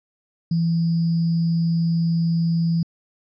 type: tone with sample-and-hold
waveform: sine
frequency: 166.7 Hz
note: E3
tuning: 20 cents sharp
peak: -17 dBFS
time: 0.51-2.83 s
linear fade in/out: 5 ms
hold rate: 4900 Hz
effects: resampled to 16000 Hz